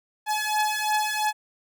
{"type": "beating tone pair", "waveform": "sawtooth", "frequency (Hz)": [850, 852.9], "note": ["G#5", "G#5"], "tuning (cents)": [40, 46], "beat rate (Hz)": 2.9, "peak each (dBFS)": -22, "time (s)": [0.26, 1.33], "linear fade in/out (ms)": 50, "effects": []}